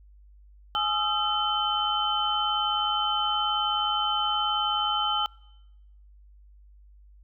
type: tone cluster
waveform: sine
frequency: 840 / 1252 / 1351 / 3065 Hz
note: G#5 / D#6 / E6 / G7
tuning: +19 / +10 / +42 / -40 cents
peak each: -29 / -31 / -30 / -27 dBFS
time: 0.75-5.26 s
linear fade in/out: 0 ms
effects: noise-tail reverb RT60 1.0 s tail -26 dB re dry + added 50 Hz sine -50 dBFS peak until 7.23 s